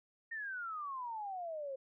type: exponential sweep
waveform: sine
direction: down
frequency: 1854 to 523.3 Hz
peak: -39 dBFS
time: 0.31-1.76 s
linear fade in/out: 10 ms
effects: none